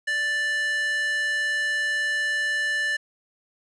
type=tone with high-pass filter; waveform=square; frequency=587.3 Hz; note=D5; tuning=in tune; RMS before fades=-25 dBFS; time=0.07-2.97 s; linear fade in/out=10 ms; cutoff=1800 Hz; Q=4; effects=resampled to 22050 Hz + 9-bit